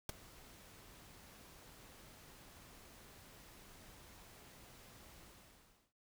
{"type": "noise with ADSR envelope", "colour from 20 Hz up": "pink", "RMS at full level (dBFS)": -36, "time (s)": [0.09, 5.93], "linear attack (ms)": 3, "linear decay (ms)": 10, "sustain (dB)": -23, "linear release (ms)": 710, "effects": ["noise-tail reverb RT60 0.1 s tail -25 dB re dry"]}